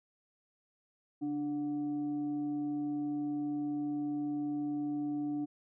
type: tone with frequency modulation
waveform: sine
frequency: 294.2 Hz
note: D4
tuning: 3 cents sharp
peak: -32 dBFS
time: 1.21-5.46 s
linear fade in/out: 20 ms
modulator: 434 Hz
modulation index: 0.29
effects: none